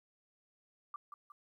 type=tone with echo; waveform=sine; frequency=1174.7 Hz; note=D6; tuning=in tune; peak=-40 dBFS; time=0.94-0.96 s; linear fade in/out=2 ms; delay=180 ms; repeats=2; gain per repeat=-6 dB; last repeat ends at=1.32 s; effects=13-bit